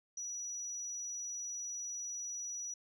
sine tone, 5860 Hz, F#8, 18 cents flat, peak -38 dBFS, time 0.17-2.74 s, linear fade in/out 5 ms, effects tanh soft clip ceiling -35 dBFS

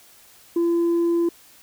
sine tone, 340 Hz, F4, 46 cents flat, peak -15 dBFS, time 0.56-1.29 s, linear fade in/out 5 ms, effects tanh soft clip ceiling -16 dBFS + white hiss -51 dBFS RMS until 1.62 s

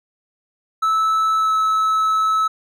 triangle tone with pitch glide, 1308 to 1299 Hz, E6 to E6, -14 to -26 cents, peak -13 dBFS, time 0.82-2.48 s, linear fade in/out 10 ms, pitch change -12 cents, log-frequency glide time 1.37-1.52 s, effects none

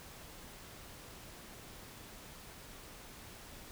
silence, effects pink hiss -52 dBFS RMS until 3.71 s

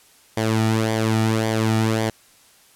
sawtooth tone with flanger, 110.9 Hz, A2, 14 cents sharp, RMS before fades -20 dBFS, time 0.37-2.1 s, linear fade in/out 5 ms, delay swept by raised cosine 0.74 to 1.94 ms, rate 1.8 Hz, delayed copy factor -0.65, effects white hiss -53 dBFS RMS until 2.75 s + low-pass 12000 Hz 12 dB/octave

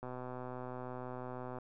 click train, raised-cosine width 1 ms, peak -30 dBFS, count 197, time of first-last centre 0.03-1.586 s, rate 126 Hz, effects none

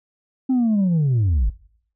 sine linear sweep, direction down, 266.2 to 44.32 Hz, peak -13 dBFS, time 0.49-1.5 s, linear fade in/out 10 ms, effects noise-tail reverb RT60 0.6 s tail -21 dB re dry + tanh soft clip ceiling -14 dBFS

